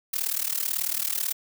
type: noise with amplitude modulation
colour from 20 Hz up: blue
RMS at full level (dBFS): -24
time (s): 0.13-1.33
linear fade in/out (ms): 10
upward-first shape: sine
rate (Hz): 38.2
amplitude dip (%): 90
effects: none